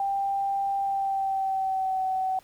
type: tone with pitch glide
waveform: sine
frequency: 790 to 756.1 Hz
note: G5 to F#5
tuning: +13 to +37 cents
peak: -24 dBFS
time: 0-2.39 s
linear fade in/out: 2 ms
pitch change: -76 cents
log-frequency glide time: 0.79-2.02 s
effects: pink hiss -57 dBFS RMS until 2.43 s